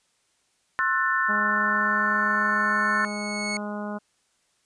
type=chord; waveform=sine; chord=F# half-diminished seventh; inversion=second; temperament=just; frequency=1065.6 / 1332 / 1480 / 1776 Hz; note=C6 / E6 / F#6 / A6; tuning=+31 / +18 / 0 / +16 cents; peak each=-27 / -28 / -26 / -25 dBFS; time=0.79-3.05 s; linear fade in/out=0 ms
type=harmonic tone; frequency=207.7 Hz; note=G#3; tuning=in tune; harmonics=1 / 2 / 3 / 4 / 5 / 6 / 7; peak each=-31 / -40 / -36 / -40 / -41 / -42 / -42 dBFS; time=1.28-3.99 s; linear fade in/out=20 ms
type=tone with exponential growth; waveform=sawtooth; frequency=2200 Hz; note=C#7; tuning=14 cents flat; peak=-23 dBFS; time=1.5-3.57 s; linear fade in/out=2 ms; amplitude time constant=450 ms
effects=white hiss -68 dBFS RMS until 4.65 s + resampled to 22050 Hz